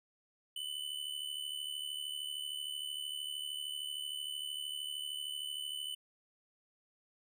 square tone with amplitude modulation, 3000 Hz, F#7, 23 cents sharp, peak -36 dBFS, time 0.56-5.95 s, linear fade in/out 5 ms, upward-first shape sine, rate 73.1 Hz, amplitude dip 70%, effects none

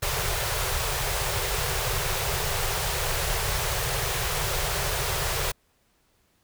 pink band-stop noise, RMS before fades -27 dBFS, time 0.02-5.52 s, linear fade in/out 10 ms, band 160 to 370 Hz, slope 96 dB/octave, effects pink hiss -67 dBFS RMS until 6.43 s

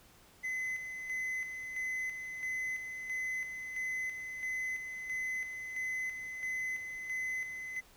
triangle tone with tremolo, 2032 Hz, B6, 49 cents sharp, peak -32 dBFS, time 0.43-7.81 s, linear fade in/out 20 ms, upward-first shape square, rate 1.5 Hz, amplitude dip 50%, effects pink hiss -61 dBFS RMS until 7.96 s

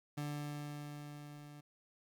30% pulse tone with level ramp, 146.83 Hz, D3, in tune, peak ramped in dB -35 to -49 dBFS, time 0.17-1.61 s, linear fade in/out 10 ms, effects 12-bit

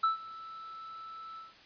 triangle tone with ADSR envelope, 1318.5 Hz, E6, in tune, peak -21 dBFS, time 0.03-1.54 s, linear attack 9 ms, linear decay 130 ms, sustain -20 dB, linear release 160 ms, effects white hiss -56 dBFS RMS until 1.65 s + resampled to 11025 Hz

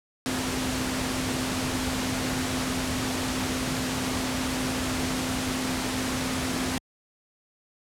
sine tone in noise, 257.1 Hz, C4, 30 cents flat, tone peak -30 dBFS, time 0.26-6.78 s, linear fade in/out 0 ms, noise pink, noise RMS -29 dBFS, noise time 0.26-6.78 s, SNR -4 dB, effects high-pass 60 Hz 12 dB/octave + low-pass 10000 Hz 12 dB/octave

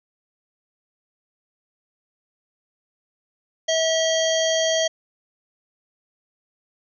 harmonic tone, 646 Hz, E5, 35 cents flat, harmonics 1 / 3 / 5 / 7 / 9 / 10, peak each -20 / -29 / -25 / -32 / -30 / -30 dBFS, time 3.68-4.88 s, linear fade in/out 10 ms, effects none

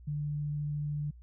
sine tone, 147.7 Hz, D3, 10 cents sharp, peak -31 dBFS, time 0.07-1.11 s, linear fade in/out 10 ms, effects added 60 Hz sine -49 dBFS peak until 1.22 s

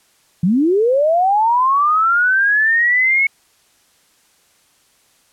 sine linear sweep, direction up, 160 to 2210 Hz, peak -11 dBFS, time 0.43-3.27 s, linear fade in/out 5 ms, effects white hiss -56 dBFS RMS until 5.32 s + low-pass 11000 Hz 12 dB/octave

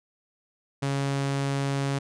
sawtooth tone, 138.59 Hz, C#3, in tune, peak -21 dBFS, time 0.82-1.99 s, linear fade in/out 10 ms, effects resampled to 22050 Hz

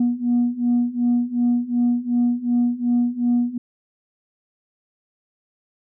sine beating tone pair, 240 / 242.7 Hz, B3 / B3, -49 / -30 cents, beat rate 2.7 Hz, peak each -20 / -18 dBFS, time 0-3.58 s, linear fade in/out 5 ms, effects tanh soft clip ceiling -12 dBFS

